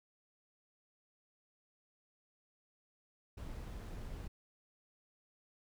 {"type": "noise", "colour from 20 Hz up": "brown", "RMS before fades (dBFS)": -45, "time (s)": [3.37, 4.28], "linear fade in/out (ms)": 10, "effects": []}